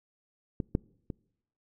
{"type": "clicks", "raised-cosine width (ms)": 3, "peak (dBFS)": [-18, -12, -23], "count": 3, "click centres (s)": [0.602, 0.751, 1.102], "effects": ["noise-tail reverb RT60 0.8 s tail -26 dB re dry"]}